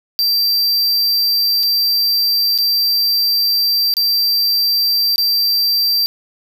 square tone with dropouts, 4699 Hz, D8, in tune, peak -13 dBFS, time 0.19-6.06 s, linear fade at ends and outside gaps 0 ms, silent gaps 1.631-1.634 / 2.578-2.586 / 3.939-3.968 / 5.159-5.181 s, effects 7-bit

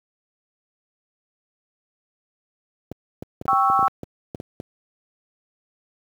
clicks, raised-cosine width 2 ms, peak -18 dBFS, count 12, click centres 2.916 / 3.225 / 3.414 / 3.455 / 3.531 / 3.7 / 3.792 / 3.828 / 4.033 / 4.348 / 4.401 / 4.601 s
sine chord, C# diminished, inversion second, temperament equal, 784 / 1108.7 / 1318.5 Hz, G5 / C#6 / E6, 0 / 0 / 0 cents, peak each -20 dBFS, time 3.48-3.88 s, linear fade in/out 0 ms
effects high-pass 80 Hz 12 dB/octave + 8-bit

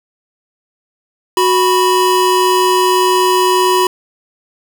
square tone pair together, 368.7 / 984.3 Hz, F#4 / B5, -6 / -6 cents, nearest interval octave + perfect fourth, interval 1700 cents, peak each -13 dBFS, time 1.37-3.87 s, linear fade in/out 2 ms, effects none

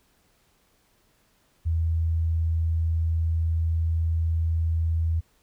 sine tone, 81.8 Hz, E2, 13 cents flat, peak -21 dBFS, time 1.65-5.21 s, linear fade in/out 20 ms, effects pink hiss -65 dBFS RMS until 5.42 s

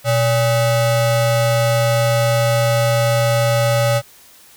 square ring-modulated tone, 346.8 Hz, F4, 12 cents flat, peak -11 dBFS, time 0.04-4.02 s, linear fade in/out 50 ms, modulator 225 Hz, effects white hiss -46 dBFS RMS until 4.56 s

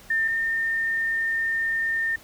sine tone pair in turn, 1799 / 1814.7 Hz, A6 / A#6, +38 / -47 cents, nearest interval unison, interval 15 cents, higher second, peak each -20 / -22 dBFS, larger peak first, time 0.1-0.28 / 0.28-2.16 s, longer second, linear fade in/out 5 ms, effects pink hiss -49 dBFS RMS until 2.23 s

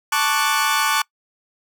sawtooth chord, D major seventh, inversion second, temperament equal, 880 / 1108.7 / 1174.7 / 1480 Hz, A5 / C#6 / D6 / F#6, 0 / 0 / 0 / 0 cents, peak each -19 dBFS, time 0.12-1.02 s, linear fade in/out 5 ms, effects noise-tail reverb RT60 0.1 s tail -24 dB re dry

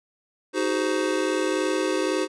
square chord, Ab dominant seventh, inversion second, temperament just, 311.5 / 373.8 / 415.3 / 519.1 Hz, Eb4 / Gb4 / Ab4 / C5, +2 / +18 / 0 / -14 cents, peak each -28 / -27 / -32 / -29 dBFS, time 0.53-2.28 s, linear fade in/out 50 ms, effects resampled to 22050 Hz

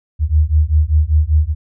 sine beating tone pair, 74.4 / 79.5 Hz, D2 / D#2, +23 / +38 cents, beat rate 5.1 Hz, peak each -13 dBFS, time 0.19-1.55 s, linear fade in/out 50 ms, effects none

